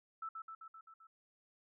sine tone with echo, 1318.5 Hz, E6, in tune, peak -40 dBFS, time 0.22-0.29 s, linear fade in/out 5 ms, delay 130 ms, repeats 6, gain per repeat -3 dB, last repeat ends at 1.07 s, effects none

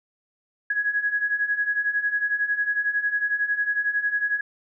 sine beating tone pair, 1661.2 / 1672.2 Hz, G#6 / G#6, 0 / +11 cents, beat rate 11 Hz, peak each -27 / -23 dBFS, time 0.7-4.41 s, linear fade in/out 5 ms, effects none

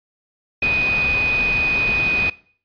sine tone in noise, 2489 Hz, D#7, in tune, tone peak -16 dBFS, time 0.62-2.3 s, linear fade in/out 5 ms, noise pink, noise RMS -27 dBFS, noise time 0.62-2.3 s, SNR +8 dB, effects noise-tail reverb RT60 0.5 s tail -20 dB re dry + resampled to 11025 Hz

